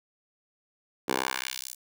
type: tone with high-pass filter sweep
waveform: 10% pulse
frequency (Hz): 64.6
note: C2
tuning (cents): -21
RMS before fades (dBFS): -32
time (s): 1.08-1.75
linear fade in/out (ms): 10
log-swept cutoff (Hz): 360 to 8900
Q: 0.97
effects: none